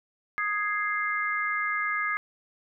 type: chord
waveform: sine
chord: Ab major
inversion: second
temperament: equal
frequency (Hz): 1244.5 / 1661.2 / 2093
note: Eb6 / Ab6 / C7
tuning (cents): 0 / 0 / 0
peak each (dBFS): -30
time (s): 0.38-2.17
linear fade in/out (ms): 0
effects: none